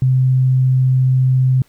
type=tone; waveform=sine; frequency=129.6 Hz; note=C3; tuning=16 cents flat; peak=-10 dBFS; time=0.02-1.62 s; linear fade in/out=2 ms; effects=pink hiss -55 dBFS RMS until 1.68 s